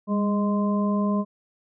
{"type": "harmonic tone with a mistuned harmonic", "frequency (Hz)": 207.7, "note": "G#3", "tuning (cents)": 0, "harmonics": [1, 2, 3, 5], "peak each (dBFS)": [-21, -33, -31, -31], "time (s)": [0.07, 1.25], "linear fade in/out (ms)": 50, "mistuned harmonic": 1, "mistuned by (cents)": -43, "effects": []}